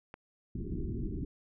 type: click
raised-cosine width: 0.5 ms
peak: -29 dBFS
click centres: 0.141 s
type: low-pass noise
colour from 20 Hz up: pink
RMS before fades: -36 dBFS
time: 0.55-1.25 s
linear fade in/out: 5 ms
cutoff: 400 Hz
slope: 96 dB/octave
effects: none